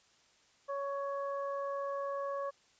harmonic tone, 558 Hz, C#5, 11 cents sharp, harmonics 1 / 2 / 3, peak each -36 / -39 / -52 dBFS, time 0.68-2.51 s, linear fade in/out 20 ms, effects white hiss -67 dBFS RMS until 2.79 s + resampled to 16000 Hz

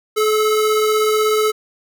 square tone pair together, 429.6 / 1305 Hz, A4 / E6, -41 / -18 cents, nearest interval octave + perfect fifth, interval 1923 cents, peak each -15 / -23 dBFS, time 0.16-1.52 s, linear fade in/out 20 ms, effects none

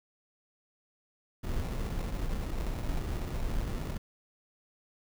brown noise with sample-and-hold, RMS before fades -33 dBFS, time 1.43-3.98 s, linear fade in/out 10 ms, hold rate 1575 Hz, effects none

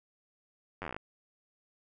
slowing click train, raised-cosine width 0.5 ms, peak -23 dBFS, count 11, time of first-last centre 0.82-0.965 s, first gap 10 ms, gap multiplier 1.08, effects none

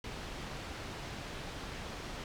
pink low-pass noise, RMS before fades -43 dBFS, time 0.04-2.24 s, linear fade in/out 2 ms, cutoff 4900 Hz, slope 12 dB/octave, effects none

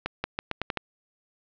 accelerating click train, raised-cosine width 0.3 ms, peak -11 dBFS, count 7, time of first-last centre 0.06-0.773 s, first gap 180 ms, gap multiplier 0.83, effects low-pass 4000 Hz 12 dB/octave

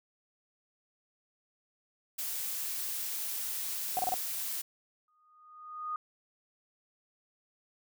blue noise, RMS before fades -36 dBFS, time 2.18-4.62 s, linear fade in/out 10 ms
sine tone bursts, 740 Hz, F#5, in tune, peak -27 dBFS, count 4, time 3.97-4.141 s, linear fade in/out 0 ms, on 21 ms, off 29 ms
sine tone with exponential growth, 1235 Hz, D#6, 13 cents flat, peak -31 dBFS, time 5.08-5.96 s, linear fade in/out 2 ms, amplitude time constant 190 ms
effects none

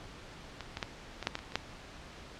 clicks, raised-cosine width 0.2 ms, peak -22 / -19 / -15 / -20 / -11 / -16 / -25 / -28 / -11 dBFS, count 9, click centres 0.607 / 0.771 / 0.828 / 1.227 / 1.271 / 1.354 / 1.39 / 1.521 / 1.556 s, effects pink hiss -49 dBFS RMS until 2.39 s + low-pass 5000 Hz 12 dB/octave

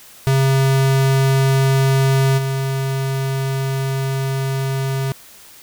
square tone with level steps, 134.6 Hz, C3, 49 cents sharp, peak -13 / -19 dBFS, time 0.27-5.12 s, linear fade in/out 0 ms, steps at 2.37 s, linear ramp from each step 20 ms, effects white hiss -43 dBFS RMS until 5.62 s

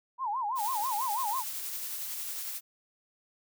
sine tone with vibrato, 932.3 Hz, A#5, in tune, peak -29 dBFS, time 0.18-1.44 s, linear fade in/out 50 ms, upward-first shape sine, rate 6.1 Hz, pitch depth 240 cents each way
blue noise with tremolo, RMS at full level -36 dBFS, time 0.55-2.61 s, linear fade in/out 50 ms, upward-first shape sine, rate 11 Hz, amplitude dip 25%
effects none

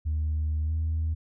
sine tone with pitch glide, 77.1 to 79.63 Hz, D#2 to D#2, -15 to +41 cents, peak -23 dBFS, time 0.05-1.15 s, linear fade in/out 20 ms, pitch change +56 cents, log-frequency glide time 0.65-0.72 s, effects tanh soft clip ceiling -22 dBFS

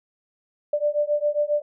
sine beating tone pair, 587.3 / 594.7 Hz, D5 / D5, 0 / +22 cents, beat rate 7.4 Hz, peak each -23 dBFS, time 0.73-1.62 s, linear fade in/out 5 ms, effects none

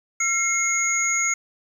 sine tone cluster, 1354 / 2146 / 6680 Hz, E6 / C7 / G#8, +46 / +43 / +9 cents, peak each -30 / -23 / -22 dBFS, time 0.2-1.34 s, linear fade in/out 5 ms, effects 8-bit

